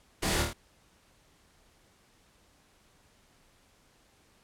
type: noise with echo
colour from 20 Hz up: pink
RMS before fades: -30 dBFS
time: 0.22-0.43 s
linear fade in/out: 10 ms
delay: 26 ms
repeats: 4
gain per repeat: -3 dB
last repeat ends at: 0.534 s
effects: pink hiss -64 dBFS RMS until 4.43 s + low-pass 11000 Hz 12 dB/octave